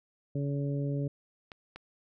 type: harmonic tone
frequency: 141.5 Hz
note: C#3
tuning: 36 cents sharp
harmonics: 1 / 2 / 3 / 4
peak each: -30 / -36 / -40 / -42 dBFS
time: 0.35-1.08 s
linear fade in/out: 5 ms
type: clicks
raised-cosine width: 0.3 ms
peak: -28 dBFS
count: 2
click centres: 1.518 / 1.76 s
effects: none